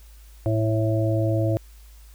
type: harmonic tone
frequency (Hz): 110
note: A2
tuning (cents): 0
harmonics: 1 / 3 / 5 / 6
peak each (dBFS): -21 / -26 / -28 / -29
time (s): 0.46-1.57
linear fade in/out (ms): 0
effects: added 53 Hz sine -44 dBFS peak until 2.14 s + white hiss -56 dBFS RMS until 2.14 s